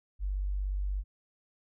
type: tone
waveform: sine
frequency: 48.46 Hz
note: G1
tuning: 19 cents flat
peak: -29 dBFS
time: 0.19-1.04 s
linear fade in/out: 50 ms
effects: none